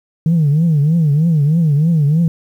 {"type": "tone with vibrato", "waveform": "sine", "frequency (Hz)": 155.56, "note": "D#3", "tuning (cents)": 0, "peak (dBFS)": -8, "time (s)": [0.26, 2.28], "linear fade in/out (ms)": 2, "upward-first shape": "triangle", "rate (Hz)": 3.2, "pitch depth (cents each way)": 190, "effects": ["tanh soft clip ceiling -7 dBFS", "8-bit"]}